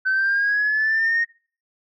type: linear sweep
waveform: sine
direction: up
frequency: 1521 to 1864.7 Hz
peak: -16 dBFS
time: 0.05-1.25 s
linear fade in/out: 20 ms
effects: noise-tail reverb RT60 0.4 s tail -23 dB re dry + tanh soft clip ceiling -14 dBFS